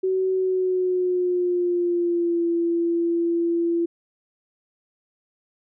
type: tone with pitch glide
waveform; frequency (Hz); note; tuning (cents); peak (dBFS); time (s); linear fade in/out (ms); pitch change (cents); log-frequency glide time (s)
sine; 376.3 to 339.1; F#4 to E4; +29 to +49; -19; 0.03-3.86; 10; -180; 0.32-2.46
effects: none